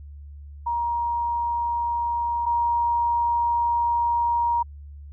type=tone pair in turn; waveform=sine; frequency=945 / 945 Hz; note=A#5 / A#5; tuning=+23 / +23 cents; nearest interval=unison; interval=0 cents; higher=neither; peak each=-22 / -19 dBFS; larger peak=second; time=0.66-2.46 / 2.46-4.63 s; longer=second; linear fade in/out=10 ms; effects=added 72 Hz sine -38 dBFS peak until 5.12 s